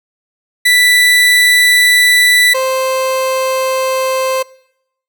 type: tone pair in turn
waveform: 30% pulse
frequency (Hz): 1975.5 / 523.2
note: B6 / C5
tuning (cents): 0 / 0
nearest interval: octave + major seventh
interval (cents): 2300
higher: first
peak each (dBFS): -4 / -10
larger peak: first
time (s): 0.65-2.54 / 2.54-4.43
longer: neither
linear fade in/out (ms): 10
effects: noise-tail reverb RT60 0.8 s tail -23 dB re dry